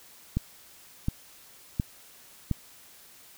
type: click train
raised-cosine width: 5 ms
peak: -13 dBFS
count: 4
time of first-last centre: 0.37-2.513 s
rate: 1.4 Hz
effects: white hiss -53 dBFS RMS until 3.37 s